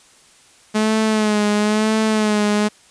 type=tone with vibrato; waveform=sawtooth; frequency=213.5 Hz; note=G#3; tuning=48 cents sharp; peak=-11 dBFS; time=0.74-2.69 s; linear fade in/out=20 ms; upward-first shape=sine; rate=1 Hz; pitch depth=45 cents each way; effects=white hiss -50 dBFS RMS until 2.9 s + resampled to 22050 Hz